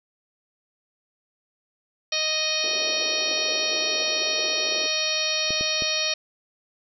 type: harmonic tone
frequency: 622.3 Hz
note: D#5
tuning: in tune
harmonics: 1 / 2 / 3 / 4 / 5 / 6 / 7 / 8 / 9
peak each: -32 / -39 / -36 / -29 / -32 / -30 / -28 / -37 / -29 dBFS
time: 2.12-6.14 s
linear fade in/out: 5 ms
type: band-pass noise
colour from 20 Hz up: white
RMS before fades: -38 dBFS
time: 2.64-4.87 s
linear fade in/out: 2 ms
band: 330 to 570 Hz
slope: 24 dB/octave
type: clicks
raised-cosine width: 2 ms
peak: -19 dBFS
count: 3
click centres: 5.506 / 5.61 / 5.822 s
effects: none